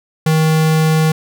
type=tone; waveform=square; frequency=157.9 Hz; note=D#3; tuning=26 cents sharp; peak=-11 dBFS; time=0.26-1.12 s; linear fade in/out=5 ms; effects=none